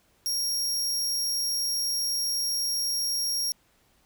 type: tone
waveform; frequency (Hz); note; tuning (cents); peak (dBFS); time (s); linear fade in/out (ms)
sawtooth; 5588; F8; 0; -23; 0.26-3.52; 0
effects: pink hiss -65 dBFS RMS until 4.05 s